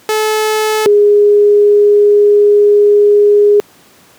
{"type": "tone pair in turn", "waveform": ["sawtooth", "sine"], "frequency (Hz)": [431.9, 412.7], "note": ["A4", "G#4"], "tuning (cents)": [-32, -11], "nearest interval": "minor second", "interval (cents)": 79, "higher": "first", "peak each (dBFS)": [-7, -4], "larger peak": "second", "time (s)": [[0.09, 0.86], [0.86, 3.6]], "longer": "second", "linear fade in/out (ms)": 0, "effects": ["pink hiss -44 dBFS RMS until 4.18 s", "high-pass 150 Hz 12 dB/octave"]}